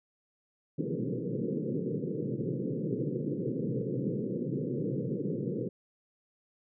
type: band-pass noise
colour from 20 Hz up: pink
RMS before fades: -33 dBFS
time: 0.78-5.69 s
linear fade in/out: 10 ms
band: 120 to 510 Hz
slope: 96 dB/octave
effects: none